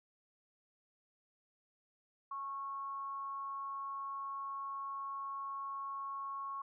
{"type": "tone with frequency modulation", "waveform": "sine", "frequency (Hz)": 1100, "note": "C#6", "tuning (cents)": -14, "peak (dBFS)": -39, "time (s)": [2.31, 6.62], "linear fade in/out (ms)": 5, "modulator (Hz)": 252, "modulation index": 0.22, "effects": []}